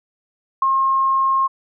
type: tone with ADSR envelope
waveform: sine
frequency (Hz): 1072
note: C6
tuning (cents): +42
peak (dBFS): -11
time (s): 0.62-1.48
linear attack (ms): 4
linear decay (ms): 12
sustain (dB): -3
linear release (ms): 21
effects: none